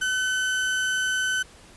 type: tone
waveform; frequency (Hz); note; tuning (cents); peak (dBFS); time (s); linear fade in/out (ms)
35% pulse; 1517; F#6; +43; -21; 0.01-1.43; 10
effects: pink hiss -50 dBFS RMS until 1.76 s + resampled to 24000 Hz